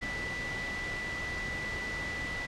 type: tone in noise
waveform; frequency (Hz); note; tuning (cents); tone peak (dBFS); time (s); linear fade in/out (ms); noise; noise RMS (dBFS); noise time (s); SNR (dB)
sine; 1975.5; B6; 0; -35; 0.01-2.47; 20; pink; -39; 0.01-2.47; +1
effects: low-pass 5000 Hz 12 dB/octave